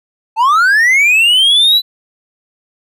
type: linear sweep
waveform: triangle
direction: up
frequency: 850 to 4012 Hz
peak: -5 dBFS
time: 0.36-1.82 s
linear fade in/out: 50 ms
effects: none